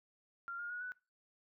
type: tone with pitch steps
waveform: sine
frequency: 1386 / 1419.2 / 1453.2 / 1488.1 Hz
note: F6 / F6 / F#6 / F#6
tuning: -14 / +27 / -32 / +9 cents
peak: -40 dBFS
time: 0.48-0.92 s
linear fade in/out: 0 ms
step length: 110 ms
effects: noise-tail reverb RT60 0.3 s tail -22 dB re dry